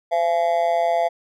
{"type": "tone with amplitude modulation", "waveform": "triangle", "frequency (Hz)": 680, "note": "F5", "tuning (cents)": -46, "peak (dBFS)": -11, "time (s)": [0.11, 1.09], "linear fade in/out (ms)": 20, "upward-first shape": "sine", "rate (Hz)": 165, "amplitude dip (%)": 90, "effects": []}